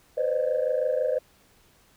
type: tone cluster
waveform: sine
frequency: 501 / 527 / 609 Hz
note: B4 / C5 / D#5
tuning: +25 / +12 / -37 cents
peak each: -26 dBFS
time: 0.17-1.19 s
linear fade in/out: 10 ms
effects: tanh soft clip ceiling -16 dBFS + pink hiss -60 dBFS RMS until 1.96 s